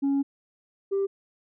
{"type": "tone pair in turn", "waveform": "sine", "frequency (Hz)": [277.6, 393.4], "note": ["C#4", "G4"], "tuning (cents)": [3, 6], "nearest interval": "tritone", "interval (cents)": 603, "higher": "second", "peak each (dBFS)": [-19, -21], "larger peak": "first", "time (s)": [[0.02, 0.23], [0.91, 1.07]], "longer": "first", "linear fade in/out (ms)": 20, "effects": ["tanh soft clip ceiling -20 dBFS"]}